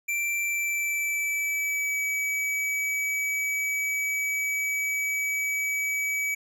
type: tone with pitch glide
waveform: square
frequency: 2349 to 2282 Hz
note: D7 to C#7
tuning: 0 to +50 cents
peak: -26 dBFS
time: 0.08-6.35 s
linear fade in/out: 10 ms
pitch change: -50 cents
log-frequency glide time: 0.41-1.98 s
effects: none